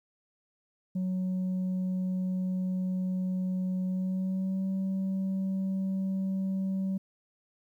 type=tone with pitch glide; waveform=sine; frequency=185 to 191.19 Hz; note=F#3 to G3; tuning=0 to -43 cents; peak=-25 dBFS; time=0.95-6.98 s; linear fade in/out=10 ms; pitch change=+57 cents; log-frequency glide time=3.86-4.67 s; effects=tanh soft clip ceiling -27 dBFS + 11-bit